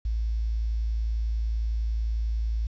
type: tone with quantisation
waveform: sine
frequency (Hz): 55.5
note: A1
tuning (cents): +16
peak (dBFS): -24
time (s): 0.05-2.67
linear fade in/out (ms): 5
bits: 9
effects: resampled to 16000 Hz